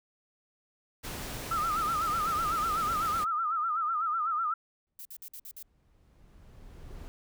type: noise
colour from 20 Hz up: pink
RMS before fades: -39 dBFS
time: 1.03-3.25 s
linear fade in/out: 20 ms
type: tone with vibrato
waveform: sine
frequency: 1282 Hz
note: E6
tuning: 49 cents flat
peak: -27 dBFS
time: 1.51-4.54 s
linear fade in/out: 5 ms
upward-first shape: sine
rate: 8 Hz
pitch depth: 110 cents each way
type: noise with exponential growth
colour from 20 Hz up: brown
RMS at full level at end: -42 dBFS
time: 4.87-7.08 s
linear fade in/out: 0 ms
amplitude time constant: 480 ms
type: noise bursts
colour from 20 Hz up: violet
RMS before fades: -44 dBFS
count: 6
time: 4.99-5.627 s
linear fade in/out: 2 ms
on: 62 ms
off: 53 ms
effects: none